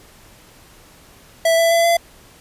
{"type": "tone with pitch steps", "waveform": "square", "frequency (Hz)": [659.3, 666.2, 673.2, 680.2], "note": ["E5", "E5", "E5", "F5"], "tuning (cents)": [0, 18, 36, -46], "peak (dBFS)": -13, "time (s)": [1.45, 1.97], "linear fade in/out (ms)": 5, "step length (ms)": 130, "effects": ["pink hiss -47 dBFS RMS until 2.4 s", "resampled to 32000 Hz"]}